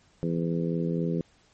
harmonic tone, 83.9 Hz, E2, 31 cents sharp, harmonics 2 / 3 / 4 / 5 / 6, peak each -27 / -33 / -34 / -34 / -36 dBFS, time 0.23-1.21 s, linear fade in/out 0 ms, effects pink hiss -62 dBFS RMS until 1.53 s + MP3 32 kbps

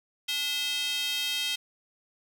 square tone with high-pass filter, 289.3 Hz, D4, 26 cents flat, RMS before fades -30 dBFS, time 0.28-1.56 s, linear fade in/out 10 ms, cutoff 3100 Hz, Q 3.6, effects none

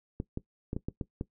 clicks, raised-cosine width 3 ms, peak -20 dBFS, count 7, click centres 0.201 / 0.374 / 0.731 / 0.765 / 0.885 / 1.012 / 1.211 s, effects noise-tail reverb RT60 0.1 s tail -18 dB re dry

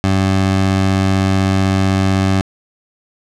20% pulse tone, 95.9 Hz, G2, 37 cents flat, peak -7 dBFS, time 0.04-2.41 s, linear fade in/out 0 ms, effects low-pass 7000 Hz 12 dB/octave

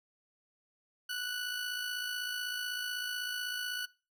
20% pulse tone with amplitude modulation, 1480 Hz, F#6, in tune, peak -28 dBFS, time 1.09-3.86 s, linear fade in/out 10 ms, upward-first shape sine, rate 56 Hz, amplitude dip 45%, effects noise-tail reverb RT60 0.3 s tail -20 dB re dry

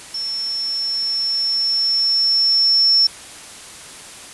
sine tone with level ramp, 5400 Hz, E8, 41 cents sharp, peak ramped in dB -22 to -10 dBFS, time 0.14-3.07 s, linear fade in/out 5 ms, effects white hiss -37 dBFS RMS until 4.33 s + resampled to 24000 Hz

